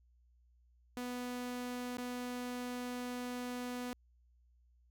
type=tone with dropouts; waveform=sawtooth; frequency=246.9 Hz; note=B3; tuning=in tune; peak=-35 dBFS; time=0.97-3.93 s; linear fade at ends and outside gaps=0 ms; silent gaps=1.97-1.983 s; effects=added 60 Hz sine -65 dBFS peak until 4.9 s